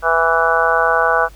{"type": "harmonic tone", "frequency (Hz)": 164.81, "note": "E3", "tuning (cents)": 0, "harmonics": [3, 4, 5, 6, 7, 8, 9], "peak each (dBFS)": [-20, -19, -20, -23, -19, -23, -17], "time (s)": [0.02, 1.29], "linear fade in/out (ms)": 50, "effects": ["added 50 Hz sine -38 dBFS peak until 1.35 s", "pink hiss -48 dBFS RMS until 1.35 s"]}